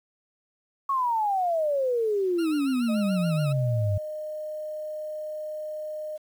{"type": "exponential sweep", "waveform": "sine", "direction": "down", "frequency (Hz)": [1116, 95.9], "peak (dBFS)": -22, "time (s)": [0.89, 3.98], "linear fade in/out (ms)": 5}
{"type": "tone with vibrato", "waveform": "20% pulse", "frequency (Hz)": 1332, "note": "E6", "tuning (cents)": 18, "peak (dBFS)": -32, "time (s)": [2.38, 3.53], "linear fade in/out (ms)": 10, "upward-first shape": "sine", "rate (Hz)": 7, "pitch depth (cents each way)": 110}
{"type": "tone", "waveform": "sine", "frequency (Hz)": 613, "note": "D#5", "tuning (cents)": -26, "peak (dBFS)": -31, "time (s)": [2.88, 6.18], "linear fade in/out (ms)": 20}
{"effects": ["9-bit"]}